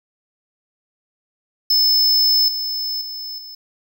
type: tone with level steps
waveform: square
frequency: 5240 Hz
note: E8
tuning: 11 cents flat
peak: -13 / -22 / -28 / -34 dBFS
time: 1.7-3.55 s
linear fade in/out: 5 ms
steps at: 2.48 / 3.01 / 3.38 s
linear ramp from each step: 5 ms
effects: none